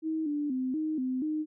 sine tone with pitch steps, 317.5 / 293.6 / 257.9 / 311.4 / 257 / 308.1 Hz, D#4 / D4 / C4 / D#4 / C4 / D#4, +35 / 0 / -25 / +2 / -31 / -17 cents, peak -28 dBFS, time 0.02-1.46 s, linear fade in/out 50 ms, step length 240 ms, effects none

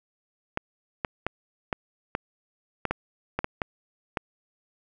clicks, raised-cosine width 0.5 ms, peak -11 dBFS, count 11, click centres 0.574 / 1.048 / 1.266 / 1.728 / 2.151 / 2.853 / 2.91 / 3.39 / 3.444 / 3.618 / 4.172 s, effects none

